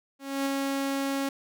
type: tone with ADSR envelope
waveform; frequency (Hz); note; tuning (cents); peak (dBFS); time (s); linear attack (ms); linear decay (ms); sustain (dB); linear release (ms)
sawtooth; 274.5; C#4; -17; -21; 0.19-1.29; 270; 10; -2; 4
effects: none